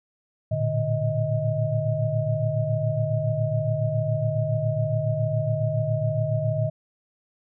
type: tone cluster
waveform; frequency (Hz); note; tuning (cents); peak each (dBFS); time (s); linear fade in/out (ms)
sine; 111.1 / 118.3 / 147.9 / 630; A2 / A#2 / D3 / D#5; +17 / +26 / +13 / +21; -27; 0.51-6.7; 10
effects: none